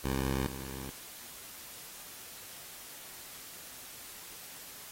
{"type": "tone pair in turn", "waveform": "10% pulse", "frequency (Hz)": [66.7, 66.7], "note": ["C2", "C2"], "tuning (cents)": [34, 34], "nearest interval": "unison", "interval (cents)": 0, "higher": "neither", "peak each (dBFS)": [-22, -33], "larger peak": "first", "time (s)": [[0.04, 0.47], [0.47, 0.9]], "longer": "neither", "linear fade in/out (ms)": 5, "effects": ["white hiss -48 dBFS RMS until 4.91 s", "AAC 48 kbps"]}